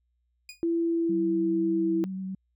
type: tone with exponential decay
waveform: 20% pulse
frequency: 2463 Hz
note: D#7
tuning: 18 cents flat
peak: -32 dBFS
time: 0.49-0.63 s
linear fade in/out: 2 ms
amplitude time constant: 29 ms
type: tone with pitch glide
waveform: sine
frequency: 335.3 to 329.3 Hz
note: E4 to E4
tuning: +30 to -2 cents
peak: -23 dBFS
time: 0.63-2.04 s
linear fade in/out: 0 ms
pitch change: -32 cents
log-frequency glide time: 0.78-1.62 s
type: tone with vibrato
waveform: sine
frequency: 189.5 Hz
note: F#3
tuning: 42 cents sharp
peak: -31 dBFS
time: 1.09-2.35 s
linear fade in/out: 5 ms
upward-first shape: square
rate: 9.2 Hz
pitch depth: 11 cents each way
effects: added 60 Hz sine -70 dBFS peak until 2.55 s